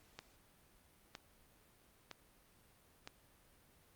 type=click train; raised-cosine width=0.2 ms; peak=-29 dBFS; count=4; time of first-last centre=0.19-3.075 s; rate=1.04 Hz; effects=pink hiss -68 dBFS RMS until 3.95 s + Opus 48 kbps